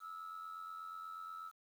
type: tone with amplitude modulation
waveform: sine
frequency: 1306 Hz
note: E6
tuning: 17 cents flat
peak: -40 dBFS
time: 0-1.52 s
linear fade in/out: 50 ms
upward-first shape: sine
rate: 88.3 Hz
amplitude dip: 70%
effects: tanh soft clip ceiling -41 dBFS + 11-bit